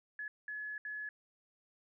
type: tone bursts at uneven times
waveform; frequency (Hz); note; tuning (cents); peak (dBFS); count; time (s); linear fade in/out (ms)
sine; 1702; G#6; +42; -39; 3; 0.19-0.28 / 0.48-0.78 / 0.85-1.09; 2
effects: none